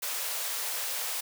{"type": "high-pass noise", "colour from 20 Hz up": "white", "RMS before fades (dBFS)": -33, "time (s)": [0.02, 1.21], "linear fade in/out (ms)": 10, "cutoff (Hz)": 450, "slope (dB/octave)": 96, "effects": []}